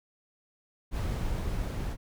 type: noise with level ramp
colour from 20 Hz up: brown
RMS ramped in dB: -30 to -33 dBFS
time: 0.91-1.97 s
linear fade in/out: 50 ms
effects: none